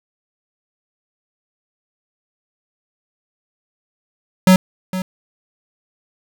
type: tone with echo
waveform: square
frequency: 185.8 Hz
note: F#3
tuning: 7 cents sharp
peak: -7 dBFS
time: 4.47-4.56 s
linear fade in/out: 2 ms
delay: 460 ms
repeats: 1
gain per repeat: -14 dB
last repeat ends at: 5.02 s
effects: 7-bit